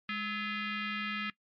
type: tone with frequency modulation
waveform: sine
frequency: 207.8 Hz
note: G#3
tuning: 1 cent sharp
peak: -32 dBFS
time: 0.09-1.3 s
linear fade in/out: 2 ms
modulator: 750 Hz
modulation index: 3.8
effects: noise-tail reverb RT60 0.1 s tail -20 dB re dry + MP3 48 kbps